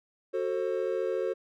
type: chord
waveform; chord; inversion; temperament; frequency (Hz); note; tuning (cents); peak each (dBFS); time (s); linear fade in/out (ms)
triangle; F# diminished; none; just; 370 / 444 / 532.8; F#4 / A4 / C5; 0 / +16 / +31; -30; 0.33-1.34; 20
effects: none